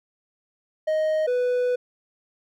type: tone pair in turn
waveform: triangle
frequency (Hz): 624 / 495.3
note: D#5 / B4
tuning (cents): +5 / +5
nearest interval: major third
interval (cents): 400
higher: first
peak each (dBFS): -18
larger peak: neither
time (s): 0.87-1.27 / 1.27-1.76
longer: second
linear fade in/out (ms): 10
effects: none